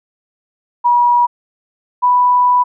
sine tone pair in turn, 965 / 987.6 Hz, B5 / B5, -40 / 0 cents, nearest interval unison, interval 40 cents, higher second, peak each -8 dBFS, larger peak neither, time 0.84-1.27 / 2.02-2.64 s, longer second, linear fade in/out 20 ms, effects none

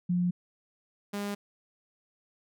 sine / sawtooth tone pair in turn, 177.5 / 203.1 Hz, F3 / G#3, +28 / -38 cents, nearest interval major second, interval 234 cents, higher second, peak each -24 / -28 dBFS, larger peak first, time 0.09-0.31 / 1.13-1.35 s, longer neither, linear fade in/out 10 ms, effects none

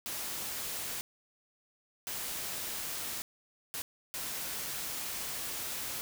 white noise bursts at uneven times, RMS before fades -38 dBFS, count 4, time 0.06-1.01 / 2.07-3.22 / 3.74-3.82 / 4.14-6.01 s, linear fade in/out 0 ms, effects none

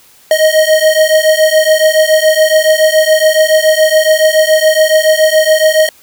square beating tone pair, 622.3 / 629.4 Hz, D#5 / D#5, 0 / +20 cents, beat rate 7.1 Hz, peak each -10 dBFS, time 0.31-5.89 s, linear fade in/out 2 ms, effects white hiss -44 dBFS RMS until 6.02 s

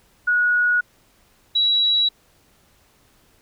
sine tone pair in turn, 1457 / 3897 Hz, F#6 / B7, -27 / -24 cents, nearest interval octave + perfect fourth, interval 1703 cents, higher second, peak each -15 dBFS, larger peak neither, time 0.27-0.81 / 1.55-2.09 s, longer neither, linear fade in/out 10 ms, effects pink hiss -58 dBFS RMS until 3.41 s

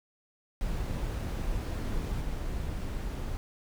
brown noise with level steps, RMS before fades -32 / -34 dBFS, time 0.61-3.37 s, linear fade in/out 0 ms, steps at 2.2 s, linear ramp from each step 20 ms, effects none

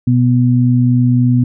sine tone pair together, 123.45 / 246.9 Hz, B2 / B3, 0 / 0 cents, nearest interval octave, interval 1200 cents, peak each -10 / -12 dBFS, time 0.07-1.44 s, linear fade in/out 5 ms, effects none

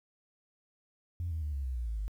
sine tone with pitch steps, 86.5 / 80.24 / 74.44 / 69.05 / 64.06 / 59.42 / 55.12 / 51.14 Hz, F2 / E2 / D2 / C#2 / C2 / A#1 / A1 / G#1, -16 / -46 / +24 / -6 / -36 / +34 / +4 / -26 cents, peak -31 dBFS, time 1.2-2.08 s, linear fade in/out 0 ms, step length 110 ms, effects tanh soft clip ceiling -28 dBFS + 11-bit

